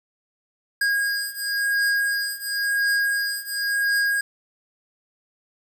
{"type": "beating tone pair", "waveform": "square", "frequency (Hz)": [1632, 1632.95], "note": ["G#6", "G#6"], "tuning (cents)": [-31, -30], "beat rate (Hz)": 0.95, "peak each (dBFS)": [-24, -26], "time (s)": [0.81, 4.21], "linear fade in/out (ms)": 5, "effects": ["9-bit"]}